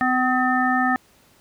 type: harmonic tone with a mistuned harmonic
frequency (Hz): 253.9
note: B3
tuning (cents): +48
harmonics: 1 / 3 / 5 / 7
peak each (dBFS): -22 / -22 / -24 / -23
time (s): 0.01-0.96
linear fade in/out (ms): 0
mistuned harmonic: 7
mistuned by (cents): +20
effects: pink hiss -56 dBFS RMS until 1.4 s + high-pass 60 Hz 12 dB/octave